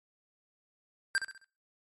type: tone with echo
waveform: square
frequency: 1577 Hz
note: G6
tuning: 10 cents sharp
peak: -26 dBFS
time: 1.15-1.18 s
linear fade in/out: 0 ms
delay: 66 ms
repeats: 4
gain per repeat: -8 dB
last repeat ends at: 1.444 s
effects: noise-tail reverb RT60 0.4 s tail -25 dB re dry + MP3 48 kbps